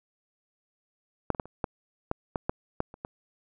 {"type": "clicks", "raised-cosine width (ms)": 1, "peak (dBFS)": [-9, -24, -14, -30, -13, -13, -14, -12, -12, -30, -20], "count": 11, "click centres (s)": [1.303, 1.348, 1.398, 1.456, 1.642, 2.114, 2.358, 2.495, 2.804, 2.941, 3.049], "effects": []}